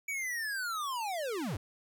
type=linear sweep; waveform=square; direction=down; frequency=2300 to 73.4 Hz; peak=-34 dBFS; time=0.08-1.57 s; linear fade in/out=5 ms; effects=none